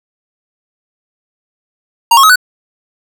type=tone with pitch steps; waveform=square; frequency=932.3 / 1089.7 / 1273.6 / 1488.5 Hz; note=A#5 / C#6 / D#6 / F#6; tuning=0 / -30 / +40 / +10 cents; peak=-4 dBFS; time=2.11-2.358 s; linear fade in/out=5 ms; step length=62 ms; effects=none